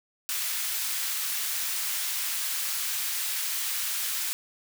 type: high-pass noise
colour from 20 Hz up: white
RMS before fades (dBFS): -30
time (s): 0.29-4.33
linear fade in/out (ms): 0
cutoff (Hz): 1400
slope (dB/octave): 12
effects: none